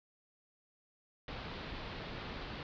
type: low-pass noise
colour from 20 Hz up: pink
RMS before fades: -44 dBFS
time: 1.28-2.63 s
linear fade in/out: 2 ms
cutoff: 4500 Hz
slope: 48 dB/octave
effects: none